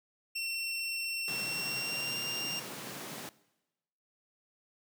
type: tone with pitch glide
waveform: 25% pulse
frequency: 2712 to 2785 Hz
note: E7 to F7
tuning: +49 to -5 cents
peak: -30 dBFS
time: 0.35-2.6 s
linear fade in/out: 10 ms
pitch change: +46 cents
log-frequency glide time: 1.37-2.24 s
type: high-pass noise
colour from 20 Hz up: pink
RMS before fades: -43 dBFS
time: 1.28-3.29 s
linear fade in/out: 0 ms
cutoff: 120 Hz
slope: 96 dB/octave
effects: noise-tail reverb RT60 1.0 s tail -20 dB re dry